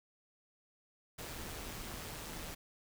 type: noise with amplitude modulation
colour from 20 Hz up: pink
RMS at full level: -43 dBFS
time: 1.18-2.55 s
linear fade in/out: 10 ms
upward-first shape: sine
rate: 158 Hz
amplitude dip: 40%
effects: none